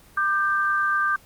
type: tone pair together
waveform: sine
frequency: 1194.1 / 1567 Hz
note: D6 / G6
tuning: +28 / -1 cents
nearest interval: perfect fourth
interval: 471 cents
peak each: -22 dBFS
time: 0.17-1.16 s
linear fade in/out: 5 ms
effects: pink hiss -52 dBFS RMS until 1.25 s + Opus 24 kbps